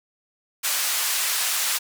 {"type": "band-pass noise", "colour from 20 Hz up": "white", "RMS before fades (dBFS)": -24, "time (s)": [0.63, 1.79], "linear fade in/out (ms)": 20, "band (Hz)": [930, 13000], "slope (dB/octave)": 12, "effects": []}